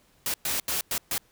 white noise bursts at uneven times, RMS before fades -28 dBFS, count 5, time 0.26-0.34 / 0.45-0.6 / 0.68-0.81 / 0.91-0.98 / 1.11-1.18 s, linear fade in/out 2 ms, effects pink hiss -63 dBFS RMS until 1.31 s

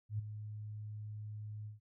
sine tone with ADSR envelope, 106.1 Hz, G#2, 38 cents sharp, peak -32 dBFS, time 0.09-1.8 s, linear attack 99 ms, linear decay 13 ms, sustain -10 dB, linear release 140 ms, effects none

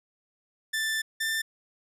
sawtooth tone pair in turn, 1767 / 1783.4 Hz, A6 / A6, +7 / +23 cents, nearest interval unison, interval 16 cents, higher second, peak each -23 dBFS, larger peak neither, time 0.73-1.02 / 1.2-1.42 s, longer first, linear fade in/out 10 ms, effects resampled to 32000 Hz

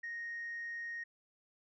sine tone, 1864.7 Hz, A#6, in tune, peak -38 dBFS, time 0.03-1.04 s, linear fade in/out 10 ms, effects tanh soft clip ceiling -36 dBFS

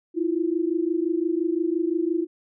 sine tone pair together, 322.8 / 348.6 Hz, E4 / F4, -36 / -3 cents, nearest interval minor second, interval 133 cents, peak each -24 dBFS, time 0.14-2.27 s, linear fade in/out 50 ms, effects none

